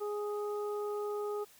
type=harmonic tone; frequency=415.3 Hz; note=G#4; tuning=in tune; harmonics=1 / 2 / 3; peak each=-34 / -45 / -44 dBFS; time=0-1.45 s; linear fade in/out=20 ms; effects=white hiss -60 dBFS RMS until 1.59 s